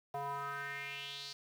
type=tone with band-pass filter sweep; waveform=square; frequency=140.9 Hz; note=C#3; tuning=29 cents sharp; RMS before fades=-42 dBFS; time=0.14-1.33 s; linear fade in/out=5 ms; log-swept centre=770 to 4700 Hz; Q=4.3; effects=10-bit